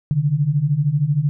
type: beating tone pair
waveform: sine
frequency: 137.5 / 150.5 Hz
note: C#3 / D3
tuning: -14 / +43 cents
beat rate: 13 Hz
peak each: -20 / -17 dBFS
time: 0.11-1.29 s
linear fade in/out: 0 ms
effects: none